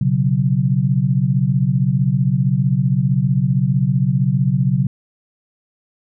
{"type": "chord", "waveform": "sine", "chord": "B suspended second", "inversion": "none", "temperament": "just", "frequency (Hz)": [123.47, 138.9, 185.21], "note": ["B2", "C#3", "F#3"], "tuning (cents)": [0, 4, 2], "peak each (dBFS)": [-19, -16, -19], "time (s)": [0.01, 4.87], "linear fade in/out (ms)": 5, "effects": []}